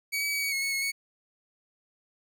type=tone with pitch steps; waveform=sawtooth; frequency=2263 / 2284 / 2271 / 2254 / 2175 / 2209 / 2177 / 2221 Hz; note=C#7 / D7 / C#7 / C#7 / C#7 / C#7 / C#7 / C#7; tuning=+35 / -49 / +41 / +28 / -33 / -7 / -32 / +3 cents; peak=-24 dBFS; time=0.12-0.92 s; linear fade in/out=20 ms; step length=100 ms; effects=none